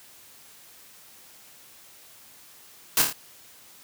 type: noise with echo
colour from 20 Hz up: white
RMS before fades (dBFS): -20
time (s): 2.97-3.02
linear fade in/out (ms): 2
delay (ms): 27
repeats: 4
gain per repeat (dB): -4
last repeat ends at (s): 3.128
effects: white hiss -51 dBFS RMS until 3.83 s + high-pass 60 Hz 12 dB/octave